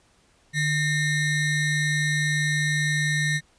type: ring-modulated tone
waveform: square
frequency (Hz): 987.8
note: B5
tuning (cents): 0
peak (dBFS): -19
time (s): 0.53-3.41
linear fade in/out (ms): 50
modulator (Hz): 837
effects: pink hiss -61 dBFS RMS until 3.58 s + resampled to 22050 Hz